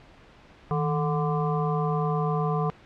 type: harmonic tone with a mistuned harmonic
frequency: 146.7 Hz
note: D3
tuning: 2 cents flat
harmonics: 1 / 3 / 5 / 7 / 8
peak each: -25 / -30 / -32 / -33 / -34 dBFS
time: 0.71-2.7 s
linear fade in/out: 0 ms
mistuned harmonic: 1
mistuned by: +130 cents
effects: pink hiss -52 dBFS RMS until 2.85 s + low-pass 3000 Hz 12 dB/octave